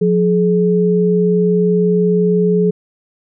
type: tone pair together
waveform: sine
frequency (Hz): 178.3 / 424.1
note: F3 / G#4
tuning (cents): +36 / +36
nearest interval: octave + minor third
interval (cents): 1500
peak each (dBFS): -13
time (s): 0.01-2.71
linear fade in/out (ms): 10
effects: none

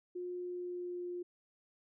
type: tone with pitch glide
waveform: sine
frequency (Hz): 357.7 to 354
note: F4 to F4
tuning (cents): +41 to +23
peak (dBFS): -38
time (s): 0.15-1.23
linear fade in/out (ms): 10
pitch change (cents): -18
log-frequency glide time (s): 0.36-1.08
effects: none

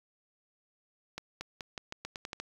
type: accelerating click train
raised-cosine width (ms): 0.2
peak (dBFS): -21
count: 10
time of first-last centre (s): 1.18-2.4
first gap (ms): 230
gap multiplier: 0.86
effects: 8-bit

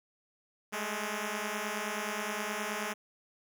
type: beating tone pair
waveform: 5% pulse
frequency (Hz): 206.1 / 215.6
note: G#3 / A3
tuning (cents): -13 / -35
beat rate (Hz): 9.5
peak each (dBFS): -25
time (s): 0.72-2.94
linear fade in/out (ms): 20
effects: none

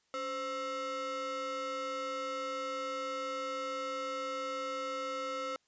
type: ring-modulated tone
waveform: square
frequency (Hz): 401.2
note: G4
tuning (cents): +40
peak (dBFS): -33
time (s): 0.14-5.56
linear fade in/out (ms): 0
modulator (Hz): 923
effects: white hiss -74 dBFS RMS until 5.67 s + resampled to 16000 Hz

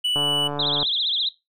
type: tone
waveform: triangle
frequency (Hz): 2960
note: F#7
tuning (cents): 0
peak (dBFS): -18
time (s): 0.04-0.48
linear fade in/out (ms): 10
type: click train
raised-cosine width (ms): 1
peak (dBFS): -15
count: 98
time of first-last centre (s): 0.16-0.829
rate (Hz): 145
type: tone with vibrato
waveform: sine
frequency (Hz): 3600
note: A7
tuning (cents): +39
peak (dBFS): -20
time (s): 0.59-1.29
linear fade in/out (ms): 5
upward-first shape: triangle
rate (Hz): 15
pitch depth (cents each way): 230
effects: noise-tail reverb RT60 0.2 s tail -18 dB re dry

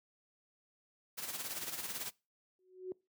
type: noise with tremolo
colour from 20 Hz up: white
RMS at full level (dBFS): -39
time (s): 1.17-2.11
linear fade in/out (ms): 20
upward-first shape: sine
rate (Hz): 18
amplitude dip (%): 60
type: tone with exponential growth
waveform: sine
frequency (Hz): 370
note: F#4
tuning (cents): 0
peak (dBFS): -35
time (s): 2.59-2.92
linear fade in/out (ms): 1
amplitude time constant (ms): 71
effects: noise-tail reverb RT60 0.3 s tail -25 dB re dry + high-pass 100 Hz 12 dB/octave

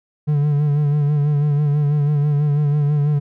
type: tone with vibrato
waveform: triangle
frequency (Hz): 146.6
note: D3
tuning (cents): -3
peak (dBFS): -12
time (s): 0.27-3.2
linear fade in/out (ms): 20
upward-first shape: sine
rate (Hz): 6.1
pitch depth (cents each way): 45
effects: none

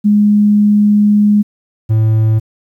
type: tone pair in turn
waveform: sine / triangle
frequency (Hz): 207.7 / 110.03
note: G#3 / A2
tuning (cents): 0 / 0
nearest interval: major seventh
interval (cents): 1100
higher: first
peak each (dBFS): -6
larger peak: neither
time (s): 0.04-1.43 / 1.89-2.4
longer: first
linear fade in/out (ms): 20
effects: 8-bit

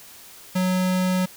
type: tone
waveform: square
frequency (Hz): 184.3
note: F#3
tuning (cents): -7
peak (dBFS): -20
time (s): 0.55-1.26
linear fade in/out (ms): 10
effects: white hiss -45 dBFS RMS until 1.36 s

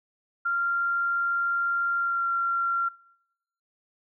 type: tone with pitch glide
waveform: sine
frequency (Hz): 1387 to 1374.2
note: F6 to F6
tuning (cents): -12 to -28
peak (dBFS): -23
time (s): 0.45-2.89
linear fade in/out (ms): 10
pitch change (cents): -16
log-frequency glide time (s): 1.97-2.27
effects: noise-tail reverb RT60 0.8 s tail -24 dB re dry

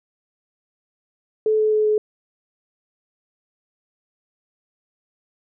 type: tone with pitch steps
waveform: sine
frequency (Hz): 433.4 / 430.9 / 428.4 / 426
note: A4 / A4 / A4 / G#4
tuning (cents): -26 / -36 / -46 / +44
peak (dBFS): -15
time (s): 1.46-1.98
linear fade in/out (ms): 2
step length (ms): 130
effects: none

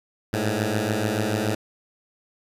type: beating tone pair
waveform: 10% pulse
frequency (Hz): 103.83 / 110.73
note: G#2 / A2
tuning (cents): 0 / +11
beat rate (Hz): 6.9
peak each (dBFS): -17 / -17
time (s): 0.33-1.55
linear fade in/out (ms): 5
effects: resampled to 32000 Hz

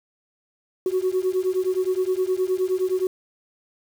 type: beating tone pair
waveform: sine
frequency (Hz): 366.8 / 376.4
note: F#4 / F#4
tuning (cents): -15 / +30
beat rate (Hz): 9.6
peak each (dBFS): -22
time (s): 0.86-3.07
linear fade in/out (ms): 2
effects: tanh soft clip ceiling -15 dBFS + 7-bit

